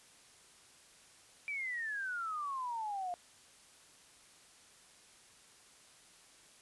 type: exponential sweep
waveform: sine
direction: down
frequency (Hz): 2349 to 697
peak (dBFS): -36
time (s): 1.48-3.14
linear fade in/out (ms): 0
effects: white hiss -61 dBFS RMS until 6.61 s + resampled to 24000 Hz